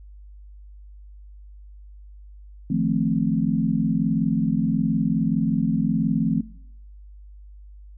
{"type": "chord", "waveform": "sine", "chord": "F dominant seventh", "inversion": "third", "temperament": "equal", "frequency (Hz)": [155.56, 174.61, 220, 261.6], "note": ["Eb3", "F3", "A3", "C4"], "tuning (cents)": [0, 0, 0, 0], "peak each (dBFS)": [-26, -24, -24, -25], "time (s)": [2.7, 6.41], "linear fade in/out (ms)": 5, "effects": ["noise-tail reverb RT60 0.7 s tail -21 dB re dry", "added 50 Hz sine -41 dBFS peak until 7.97 s"]}